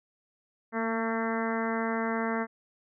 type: harmonic tone with a mistuned harmonic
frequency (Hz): 225.6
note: A3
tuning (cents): +44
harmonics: 1 / 2 / 3 / 4 / 5 / 6 / 7 / 8 / 9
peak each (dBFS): -31 / -34 / -36 / -37 / -38 / -39 / -39 / -40 / -41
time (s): 0.72-2.47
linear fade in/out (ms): 50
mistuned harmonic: 1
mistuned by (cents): +20
effects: none